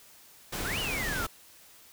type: noise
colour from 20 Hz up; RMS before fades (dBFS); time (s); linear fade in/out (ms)
pink; -34; 0.52-1.27; 10
type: exponential two-way sweep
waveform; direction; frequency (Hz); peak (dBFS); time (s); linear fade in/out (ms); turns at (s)
sine; up then down; 1271 to 3053 to 1271; -32; 0.64-1.27; 20; 0.79
effects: white hiss -55 dBFS RMS until 1.92 s